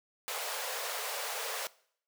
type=high-pass noise; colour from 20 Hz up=pink; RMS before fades=-37 dBFS; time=0.28-1.67 s; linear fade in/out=0 ms; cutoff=440 Hz; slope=96 dB/octave; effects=noise-tail reverb RT60 0.6 s tail -21 dB re dry